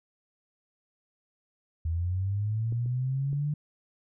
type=linear sweep; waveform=sine; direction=up; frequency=79.7 to 150 Hz; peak=-26 dBFS; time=1.85-3.54 s; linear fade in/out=5 ms
type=clicks; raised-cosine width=3 ms; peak=-28 / -33 / -31 dBFS; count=3; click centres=2.724 / 2.86 / 3.33 s
effects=none